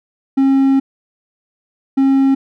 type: tone pair in turn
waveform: triangle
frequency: 270.3 / 270.3 Hz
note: C#4 / C#4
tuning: -44 / -44 cents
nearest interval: unison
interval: 0 cents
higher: neither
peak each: -7 dBFS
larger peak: neither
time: 0.37-0.8 / 1.97-2.35 s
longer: first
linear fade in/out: 10 ms
effects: none